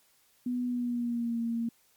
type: tone with pitch glide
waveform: sine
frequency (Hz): 246.9 to 231.7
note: B3 to A#3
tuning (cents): 0 to -10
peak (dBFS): -28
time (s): 0.46-1.69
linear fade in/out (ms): 5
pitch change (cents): -110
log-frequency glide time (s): 0.65-1.39
effects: white hiss -66 dBFS RMS until 1.96 s + MP3 96 kbps